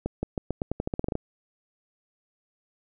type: accelerating click train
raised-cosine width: 2 ms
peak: -14 dBFS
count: 14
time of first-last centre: 0.06-1.154 s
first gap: 170 ms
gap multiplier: 0.87
effects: none